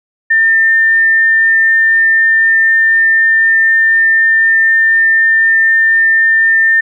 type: tone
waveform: sine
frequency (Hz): 1801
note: A6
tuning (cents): +40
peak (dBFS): -6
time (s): 0.3-6.81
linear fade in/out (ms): 10
effects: none